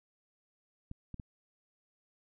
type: clicks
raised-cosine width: 5 ms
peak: -30 dBFS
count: 3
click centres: 0.914 / 1.143 / 1.198 s
effects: none